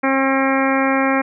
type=harmonic tone with a mistuned harmonic; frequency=268.9 Hz; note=C4; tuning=47 cents sharp; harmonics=1 / 2 / 3 / 4 / 5 / 6 / 7 / 8 / 9; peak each=-18 / -21 / -23 / -24 / -25 / -26 / -26 / -27 / -28 dBFS; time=0.03-1.22 s; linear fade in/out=10 ms; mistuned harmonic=9; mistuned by=-35 cents; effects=none